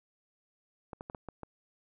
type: clicks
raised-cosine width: 1 ms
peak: -27 dBFS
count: 6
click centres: 0.932 / 1.009 / 1.099 / 1.148 / 1.287 / 1.433 s
effects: none